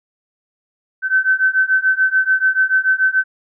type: beating tone pair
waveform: sine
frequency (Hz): 1528 / 1534.9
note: G6 / G6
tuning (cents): -45 / -37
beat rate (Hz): 6.9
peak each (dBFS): -16 / -15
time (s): 1.02-3.24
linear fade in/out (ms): 50
effects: none